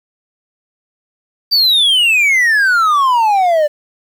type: exponential sweep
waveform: triangle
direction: down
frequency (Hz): 4700 to 582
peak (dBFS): -7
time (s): 1.51-3.68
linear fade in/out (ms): 20
effects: 7-bit